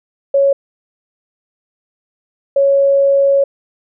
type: tone pair in turn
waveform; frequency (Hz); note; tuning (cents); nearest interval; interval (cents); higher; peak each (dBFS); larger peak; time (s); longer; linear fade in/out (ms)
sine; 554.4 / 554.4; C#5 / C#5; 0 / 0; unison; 0; neither; -8; neither; 0.34-0.53 / 2.56-3.44; second; 5
effects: none